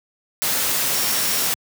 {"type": "tone in noise", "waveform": "sine", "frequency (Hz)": 5550, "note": "F8", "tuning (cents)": -12, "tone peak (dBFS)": -29, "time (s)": [0.94, 1.47], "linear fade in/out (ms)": 0, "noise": "white", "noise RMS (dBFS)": -21, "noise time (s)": [0.42, 1.54], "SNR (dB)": -11, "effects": ["high-pass 100 Hz 12 dB/octave"]}